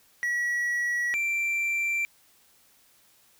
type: tone pair in turn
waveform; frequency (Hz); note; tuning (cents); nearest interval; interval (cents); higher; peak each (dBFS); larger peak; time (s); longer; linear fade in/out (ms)
triangle; 1928 / 2352; B6 / D7; -42 / +2; minor third; 344; second; -23; neither; 0.23-1.14 / 1.14-2.05; neither; 0
effects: white hiss -61 dBFS RMS until 3.39 s